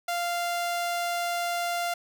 sawtooth tone, 695 Hz, F5, 9 cents flat, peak -23 dBFS, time 0.08-1.94 s, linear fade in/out 5 ms, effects none

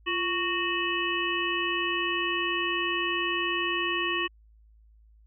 harmonic tone with a mistuned harmonic, 370 Hz, F#4, in tune, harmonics 1 / 3 / 5 / 7 / 8, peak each -32 / -32 / -32 / -32 / -32 dBFS, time 0.06-4.28 s, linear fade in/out 20 ms, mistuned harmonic 1, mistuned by -110 cents, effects added 54 Hz sine -54 dBFS peak until 5.26 s

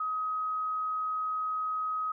sine tone, 1264 Hz, D#6, 27 cents sharp, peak -29 dBFS, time 0-2.12 s, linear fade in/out 5 ms, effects none

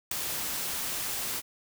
white noise with ADSR envelope, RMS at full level -27 dBFS, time 0.11-1.42 s, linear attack 5 ms, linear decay 3 ms, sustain -6 dB, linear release 37 ms, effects none

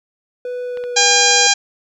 triangle tone with pitch glide, 494.6 to 487.8 Hz, B4 to B4, +3 to -21 cents, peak -20 dBFS, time 0.45-1.47 s, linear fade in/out 2 ms, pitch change -24 cents, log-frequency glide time 0.64-0.96 s
clicks, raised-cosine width 0.3 ms, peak -20 dBFS, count 6, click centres 0.773 / 0.839 / 1.024 / 1.112 / 1.195 / 1.31 s
harmonic tone, 806 Hz, G5, 48 cents sharp, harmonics 1 / 2 / 3 / 4 / 5 / 6 / 7 / 8 / 9, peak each -19 / -19 / -19 / -19 / -19 / -19 / -19 / -19 / -19 dBFS, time 0.96-1.54 s, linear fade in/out 10 ms
effects none

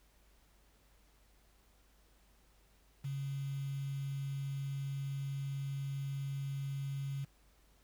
sine tone with quantisation, 137.9 Hz, C#3, 9 cents flat, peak -36 dBFS, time 3.04-7.25 s, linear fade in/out 10 ms, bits 9, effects added 50 Hz sine -66 dBFS peak until 7.83 s + pink hiss -70 dBFS RMS until 7.83 s

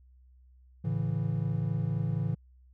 triangle chord, A major, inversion none, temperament equal with one note detuned, 110 / 140.85 / 164.81 Hz, A2 / C#3 / E3, 0 / +28 / 0 cents, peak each -30 dBFS, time 0.84-2.35 s, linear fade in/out 10 ms, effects added 63 Hz sine -55 dBFS peak until 2.73 s

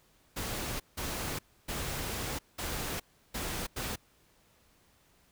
pink noise bursts at uneven times, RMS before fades -36 dBFS, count 6, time 0.36-0.8 / 0.97-1.39 / 1.68-2.39 / 2.58-3 / 3.34-3.67 / 3.76-3.96 s, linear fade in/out 10 ms, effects pink hiss -66 dBFS RMS until 5.31 s

